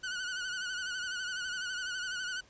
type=tone with vibrato; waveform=sawtooth; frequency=1480 Hz; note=F#6; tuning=in tune; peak=-31 dBFS; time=0.03-2.41 s; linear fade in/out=10 ms; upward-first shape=sine; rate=12 Hz; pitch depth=61 cents each way; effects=pink hiss -61 dBFS RMS until 2.49 s + resampled to 16000 Hz